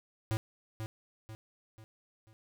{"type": "tone with echo", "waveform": "square", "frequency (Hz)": 110, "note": "A2", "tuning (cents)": 0, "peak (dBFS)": -30, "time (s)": [0.31, 0.37], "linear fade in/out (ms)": 0, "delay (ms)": 490, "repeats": 4, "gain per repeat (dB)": -7, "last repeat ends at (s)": 2.33, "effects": []}